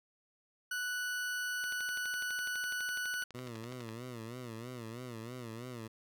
40% pulse tone, 1480 Hz, F#6, in tune, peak -34 dBFS, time 0.71-3.24 s, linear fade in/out 5 ms
click train, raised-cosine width 0.2 ms, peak -30 dBFS, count 28, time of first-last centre 1.64-3.89 s, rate 12 Hz
15% pulse tone with vibrato, 118.9 Hz, A#2, 35 cents sharp, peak -36 dBFS, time 3.34-5.88 s, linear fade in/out 10 ms, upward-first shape sine, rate 3.1 Hz, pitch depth 120 cents each way
effects none

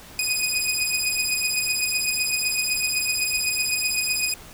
15% pulse beating tone pair, 2489 / 2496.9 Hz, D#7 / D#7, 0 / +5 cents, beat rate 7.9 Hz, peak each -18 dBFS, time 0.19-4.34 s, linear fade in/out 2 ms, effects pink hiss -44 dBFS RMS until 4.53 s

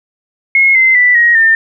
sine tone with pitch steps, 2165 / 2068 / 1976.2 / 1888 / 1803.8 Hz, C#7 / C7 / B6 / A#6 / A6, -41 / -21 / +1 / +22 / +43 cents, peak -5 dBFS, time 0.55-1.55 s, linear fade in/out 2 ms, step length 200 ms, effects none

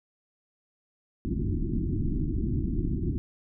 pink low-pass noise, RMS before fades -28 dBFS, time 1.25-3.18 s, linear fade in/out 0 ms, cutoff 360 Hz, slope 96 dB/octave, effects none

